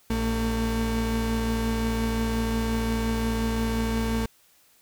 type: tone pair together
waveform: 35% pulse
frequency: 57.82 / 225.6 Hz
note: A#1 / A3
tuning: -13 / +44 cents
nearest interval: 2 octaves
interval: 2357 cents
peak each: -26 / -24 dBFS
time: 0.1-4.26 s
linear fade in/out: 5 ms
effects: white hiss -60 dBFS RMS until 4.81 s